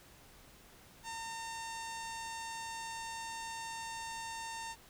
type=tone with low-pass filter; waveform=sawtooth; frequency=910 Hz; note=A#5; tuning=42 cents flat; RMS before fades=-43 dBFS; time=1.03-4.76 s; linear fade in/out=50 ms; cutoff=7800 Hz; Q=2.1; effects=pink hiss -59 dBFS RMS until 4.89 s